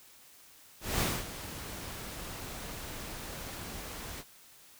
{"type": "noise with ADSR envelope", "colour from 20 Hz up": "pink", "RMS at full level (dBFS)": -29, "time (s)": [0.8, 4.24], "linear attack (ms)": 210, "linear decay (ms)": 230, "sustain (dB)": -13, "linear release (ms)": 48, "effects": ["white hiss -57 dBFS RMS until 4.79 s"]}